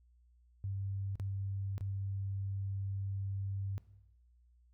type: tone with dropouts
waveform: sine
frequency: 98 Hz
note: G2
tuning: in tune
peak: -35 dBFS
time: 0.64-3.78 s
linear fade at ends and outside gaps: 0 ms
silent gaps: 1.155-1.198 / 1.78-1.809 s
effects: noise-tail reverb RT60 0.9 s tail -18 dB re dry + added 60 Hz sine -63 dBFS peak until 4.73 s